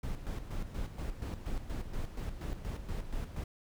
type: noise with tremolo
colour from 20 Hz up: brown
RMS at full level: -36 dBFS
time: 0.03-3.44 s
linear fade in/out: 5 ms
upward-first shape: square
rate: 4.2 Hz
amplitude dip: 60%
effects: none